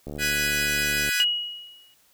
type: click train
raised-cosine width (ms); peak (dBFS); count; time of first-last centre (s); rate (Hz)
2; -22; 76; 0.07-1.09; 73.5
type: chord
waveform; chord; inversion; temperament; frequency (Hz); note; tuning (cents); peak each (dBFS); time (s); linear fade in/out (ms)
sawtooth; G# minor seventh; third; equal; 1480 / 1661.2 / 1975.5 / 2489; F#6 / G#6 / B6 / D#7; 0 / 0 / 0 / 0; -24 / -26 / -26 / -24; 0.18-1.25; 50
type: tone with exponential decay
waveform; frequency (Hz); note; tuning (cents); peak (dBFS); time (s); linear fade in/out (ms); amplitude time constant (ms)
sine; 2903; F#7; -34; -16; 1.2-1.94; 0; 160
effects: white hiss -61 dBFS RMS until 2.13 s